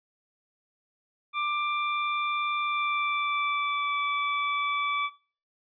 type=tone with pitch glide; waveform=25% pulse; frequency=1183 to 1154.6 Hz; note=D6 to D6; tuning=+12 to -30 cents; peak=-22 dBFS; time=1.33-5.1 s; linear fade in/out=50 ms; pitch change=-42 cents; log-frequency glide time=2.59-3.96 s; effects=noise-tail reverb RT60 0.4 s tail -18 dB re dry + resampled to 11025 Hz